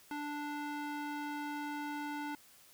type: tone with band-pass filter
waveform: square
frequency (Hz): 293.7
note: D4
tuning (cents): 0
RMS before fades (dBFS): -40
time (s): 0.11-2.35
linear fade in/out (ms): 2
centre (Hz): 1100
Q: 0.69
effects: white hiss -61 dBFS RMS until 2.73 s